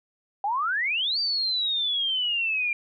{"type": "exponential two-way sweep", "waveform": "sine", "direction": "up then down", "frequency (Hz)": [778, 4699, 2373], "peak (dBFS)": -23, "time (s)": [0.44, 2.73], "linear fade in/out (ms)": 2, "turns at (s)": 1.19, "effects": []}